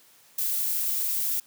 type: noise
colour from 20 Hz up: violet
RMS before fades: -27 dBFS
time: 0.38-1.4 s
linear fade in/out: 5 ms
effects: white hiss -57 dBFS RMS until 1.46 s + high-pass 100 Hz 12 dB/octave